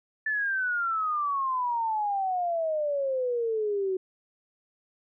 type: exponential sweep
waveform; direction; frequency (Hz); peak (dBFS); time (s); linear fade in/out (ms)
sine; down; 1762 to 370; -25; 0.26-3.97; 5
effects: none